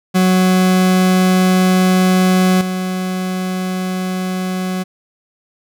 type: tone with level steps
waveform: 40% pulse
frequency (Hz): 185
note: F#3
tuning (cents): 0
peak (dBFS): -9 / -17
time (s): 0.14-4.84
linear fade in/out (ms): 20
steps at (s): 2.61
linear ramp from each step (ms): 2
effects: none